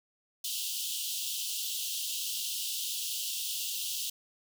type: high-pass noise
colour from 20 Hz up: pink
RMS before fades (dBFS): -35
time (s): 0.44-4.1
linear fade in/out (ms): 5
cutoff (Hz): 2800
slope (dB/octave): 96
effects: none